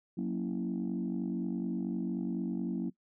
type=chord; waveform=sine; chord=F# dominant seventh; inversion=none; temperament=equal with one note detuned; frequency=183.61 / 233.1 / 277.2 / 329.6 Hz; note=F#3 / A#3 / C#4 / E4; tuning=-13 / 0 / 0 / 0 cents; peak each=-34 / -35 / -38 / -38 dBFS; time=0.17-2.9 s; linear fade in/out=10 ms; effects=noise-tail reverb RT60 0.1 s tail -20 dB re dry + tanh soft clip ceiling -25 dBFS